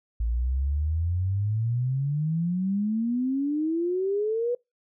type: exponential sweep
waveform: sine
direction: up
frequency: 55 to 493.9 Hz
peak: -23 dBFS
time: 0.2-4.55 s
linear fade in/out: 5 ms
effects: noise-tail reverb RT60 0.2 s tail -25 dB re dry